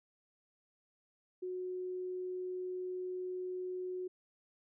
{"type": "tone", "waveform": "sine", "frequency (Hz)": 366.3, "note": "F#4", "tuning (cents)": -17, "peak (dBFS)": -37, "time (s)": [1.42, 4.08], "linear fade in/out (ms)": 10, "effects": []}